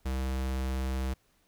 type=tone; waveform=square; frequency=65.41 Hz; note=C2; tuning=in tune; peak=-30 dBFS; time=0.05-1.14 s; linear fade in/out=10 ms; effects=pink hiss -69 dBFS RMS until 1.47 s